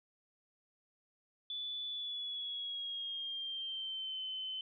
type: tone with pitch glide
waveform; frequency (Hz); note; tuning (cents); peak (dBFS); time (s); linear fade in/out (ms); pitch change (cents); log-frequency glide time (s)
sine; 3470 to 3056; A7 to G7; -25 to -45; -38; 1.5-4.61; 2; -220; 1.87-4.21
effects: none